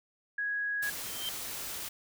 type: tone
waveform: sine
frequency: 1661.2 Hz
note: G#6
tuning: in tune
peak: -30 dBFS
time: 0.38-0.9 s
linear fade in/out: 5 ms
type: noise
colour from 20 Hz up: white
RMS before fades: -39 dBFS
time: 0.82-1.89 s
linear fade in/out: 10 ms
type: tone with exponential growth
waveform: sine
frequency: 3136 Hz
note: G7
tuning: in tune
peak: -31 dBFS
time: 0.94-1.29 s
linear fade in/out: 0 ms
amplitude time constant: 76 ms
effects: none